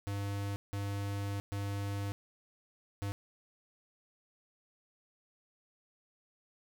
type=tone bursts at uneven times; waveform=square; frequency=100.3 Hz; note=G2; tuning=40 cents sharp; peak=-35 dBFS; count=4; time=0.07-0.56 / 0.73-1.4 / 1.52-2.12 / 3.02-3.12 s; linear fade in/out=0 ms; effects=12-bit